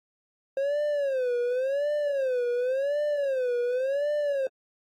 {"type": "tone with vibrato", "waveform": "triangle", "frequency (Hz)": 535, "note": "C5", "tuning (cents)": 38, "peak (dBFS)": -22, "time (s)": [0.57, 4.47], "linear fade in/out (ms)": 2, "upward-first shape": "sine", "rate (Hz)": 0.91, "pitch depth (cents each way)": 180, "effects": ["AAC 48 kbps"]}